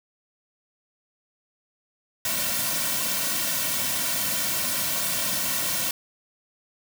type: noise with comb filter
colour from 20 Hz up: white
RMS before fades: -26 dBFS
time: 2.25-5.91 s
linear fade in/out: 2 ms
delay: 2.4 ms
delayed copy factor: -0.95
effects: none